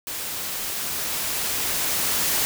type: noise with level ramp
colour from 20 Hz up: white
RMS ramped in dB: -31 to -22 dBFS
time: 0.07-2.45 s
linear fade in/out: 0 ms
effects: none